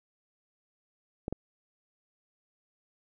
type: clicks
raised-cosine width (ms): 2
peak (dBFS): -19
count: 2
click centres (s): 1.281 / 1.326
effects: none